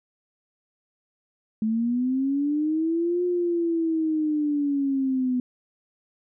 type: linear two-way sweep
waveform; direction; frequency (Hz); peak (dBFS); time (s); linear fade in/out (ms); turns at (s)
sine; up then down; 215.2 to 357.9 to 248.4; -21; 1.62-5.4; 2; 3.24
effects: none